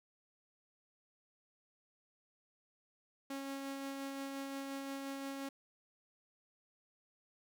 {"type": "tone with tremolo", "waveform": "sawtooth", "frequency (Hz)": 274, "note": "C#4", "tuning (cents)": -20, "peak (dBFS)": -36, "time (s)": [3.3, 5.49], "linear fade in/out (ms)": 5, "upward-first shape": "sine", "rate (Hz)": 5.7, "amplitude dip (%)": 25, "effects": []}